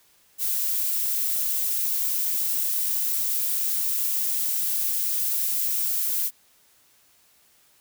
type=noise; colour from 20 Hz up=violet; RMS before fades=-25 dBFS; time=0.38-6.31 s; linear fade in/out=50 ms; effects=white hiss -60 dBFS RMS until 7.8 s